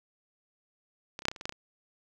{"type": "clicks", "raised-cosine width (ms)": 0.2, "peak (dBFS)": [-21, -28, -10, -7, -22, -28, -23, -16, -15, -30], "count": 10, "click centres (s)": [1.191, 1.221, 1.254, 1.284, 1.315, 1.362, 1.411, 1.455, 1.494, 1.524], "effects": []}